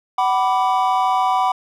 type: chord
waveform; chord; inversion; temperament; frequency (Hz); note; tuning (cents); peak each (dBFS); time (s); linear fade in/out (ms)
triangle; B minor; second; equal with one note detuned; 753.8 / 987.8 / 1174.7; F#5 / B5 / D6; +32 / 0 / 0; -16 / -17 / -21; 0.18-1.52; 5
effects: none